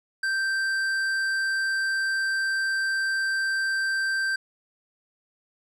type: tone with tanh clipping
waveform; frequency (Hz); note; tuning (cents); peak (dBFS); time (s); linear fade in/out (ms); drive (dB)
sine; 1566; G6; -2; -25; 0.23-4.36; 5; 11
effects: none